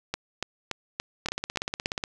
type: two click trains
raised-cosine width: 0.2 ms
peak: -11 / -12 dBFS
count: 7 / 14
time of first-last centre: 0.14-1.859 / 1.26-2.038 s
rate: 3.49 / 16.7 Hz
effects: none